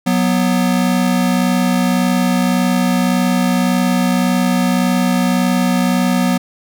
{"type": "tone pair together", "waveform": "square", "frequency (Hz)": [183.83, 245.6], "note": ["F#3", "B3"], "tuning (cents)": [-11, -9], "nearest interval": "perfect fourth", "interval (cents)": 502, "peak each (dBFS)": -16, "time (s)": [0.06, 6.38], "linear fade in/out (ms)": 10, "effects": []}